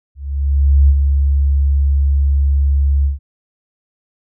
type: tone with ADSR envelope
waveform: sine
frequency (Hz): 69.8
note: C#2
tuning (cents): +13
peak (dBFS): -5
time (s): 0.15-3.19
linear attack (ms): 740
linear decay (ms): 49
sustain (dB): -5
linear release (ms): 140
effects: none